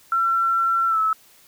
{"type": "tone with pitch glide", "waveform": "sine", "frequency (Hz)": [1353, 1301.6], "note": ["E6", "E6"], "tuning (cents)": [45, -22], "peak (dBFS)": -17, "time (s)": [0.12, 1.13], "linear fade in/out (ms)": 2, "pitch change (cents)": -67, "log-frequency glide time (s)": [0.88, 0.99], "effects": ["white hiss -53 dBFS RMS until 1.47 s"]}